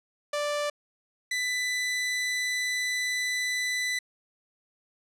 sawtooth tone pair in turn, 587.3 / 1993.8 Hz, D5 / B6, 0 / +16 cents, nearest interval octave + major sixth, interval 2116 cents, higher second, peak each -23 dBFS, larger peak neither, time 0.33-0.7 / 1.31-3.99 s, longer second, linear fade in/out 5 ms, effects low-pass 9000 Hz 12 dB/octave

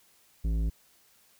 sine tone with tanh clipping, 54.8 Hz, A1, 6 cents flat, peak -27 dBFS, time 0.44-0.7 s, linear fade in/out 10 ms, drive 12 dB, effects white hiss -63 dBFS RMS until 1.39 s

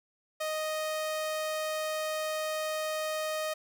sawtooth tone, 622.3 Hz, D#5, in tune, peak -27 dBFS, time 0.4-3.54 s, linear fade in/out 10 ms, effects none

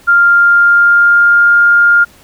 sine tone with pitch glide, 1396.9 to 1408.2 Hz, F6 to F6, 0 to +14 cents, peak -4 dBFS, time 0.07-2.05 s, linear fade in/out 20 ms, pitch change +14 cents, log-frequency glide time 0.22-1.53 s, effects pink hiss -43 dBFS RMS until 2.23 s

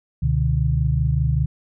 sine tone cluster, 69.5 / 123.5 / 148.6 Hz, C#2 / B2 / D3, +5 / 0 / +21 cents, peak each -21 dBFS, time 0.22-1.46 s, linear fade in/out 10 ms, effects none

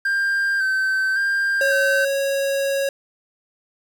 triangle tone with vibrato, 1568 Hz, G6, in tune, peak -16 dBFS, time 0.05-2.05 s, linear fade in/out 5 ms, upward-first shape square, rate 0.9 Hz, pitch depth 28 cents each way
square tone, 551 Hz, C#5, 11 cents flat, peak -20 dBFS, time 1.61-2.89 s, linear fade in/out 2 ms
effects 8-bit

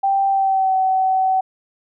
sine tone with pitch glide, 784 to 757.7 Hz, G5 to F#5, 0 to +41 cents, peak -14 dBFS, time 0.03-1.41 s, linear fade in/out 10 ms, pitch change -59 cents, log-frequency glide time 0.29-0.75 s, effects none

